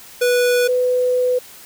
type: tone pair in turn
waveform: square / sine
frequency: 490.9 / 499.8 Hz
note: B4 / B4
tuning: -10 / +21 cents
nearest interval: unison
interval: 31 cents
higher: second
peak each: -14 dBFS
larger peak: neither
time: 0.21-0.68 / 0.68-1.39 s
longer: second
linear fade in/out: 10 ms
effects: white hiss -41 dBFS RMS until 1.65 s